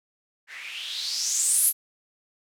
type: noise with low-pass filter sweep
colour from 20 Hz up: violet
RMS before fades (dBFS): -26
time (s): 0.47-1.73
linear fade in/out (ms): 50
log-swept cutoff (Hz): 1800 to 12000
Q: 5.3
effects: none